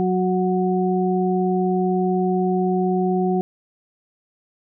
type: harmonic tone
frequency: 184.1 Hz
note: F#3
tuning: 8 cents flat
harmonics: 1 / 2 / 4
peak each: -20 / -21 / -25 dBFS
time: 0-3.41 s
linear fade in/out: 0 ms
effects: none